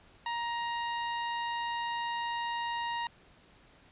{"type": "tone", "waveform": "sawtooth", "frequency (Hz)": 940, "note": "A#5", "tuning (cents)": 14, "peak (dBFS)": -28, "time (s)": [0.26, 3.07], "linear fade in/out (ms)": 2, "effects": ["pink hiss -60 dBFS RMS until 3.91 s", "resampled to 8000 Hz"]}